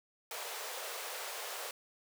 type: high-pass noise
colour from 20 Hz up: pink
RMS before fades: -42 dBFS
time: 0.31-1.71 s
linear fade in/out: 2 ms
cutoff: 440 Hz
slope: 48 dB/octave
effects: none